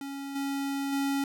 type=tone with level steps; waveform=square; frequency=277.2 Hz; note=C#4; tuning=in tune; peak=-36 / -30 / -27 dBFS; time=0.01-1.24 s; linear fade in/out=2 ms; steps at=0.35 / 0.92 s; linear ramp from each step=10 ms; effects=none